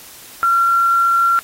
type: tone with quantisation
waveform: sine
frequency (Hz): 1368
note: F6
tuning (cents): -36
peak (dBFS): -11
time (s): 0.43-1.39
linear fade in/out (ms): 0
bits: 6
effects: white hiss -39 dBFS RMS until 1.43 s + AAC 48 kbps